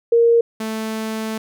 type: tone pair in turn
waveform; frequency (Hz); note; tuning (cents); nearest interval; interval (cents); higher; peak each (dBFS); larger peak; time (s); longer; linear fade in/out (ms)
sine / sawtooth; 466.2 / 220; A#4 / A3; 0 / 0; octave + minor second; 1300; first; -10 / -19; first; 0.12-0.41 / 0.6-1.38; second; 5
effects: none